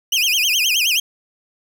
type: tone with vibrato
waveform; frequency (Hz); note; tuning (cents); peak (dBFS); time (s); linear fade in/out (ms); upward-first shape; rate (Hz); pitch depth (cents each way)
30% pulse; 2794; F7; 0; -12; 0.12-1; 5; sine; 9.5; 250
effects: none